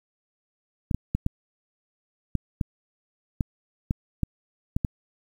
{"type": "clicks", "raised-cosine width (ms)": 5, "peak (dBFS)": -11, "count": 11, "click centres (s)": [0.912, 0.946, 1.15, 1.264, 2.353, 2.612, 3.408, 3.909, 4.233, 4.765, 4.848], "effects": ["8-bit"]}